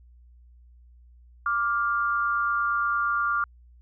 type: tone pair together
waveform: sine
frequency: 1174 / 1402.6 Hz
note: D6 / F6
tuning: -1 / +7 cents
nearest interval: minor third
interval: 308 cents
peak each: -25 dBFS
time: 1.46-3.44 s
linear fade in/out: 2 ms
effects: added 60 Hz sine -50 dBFS peak until 3.81 s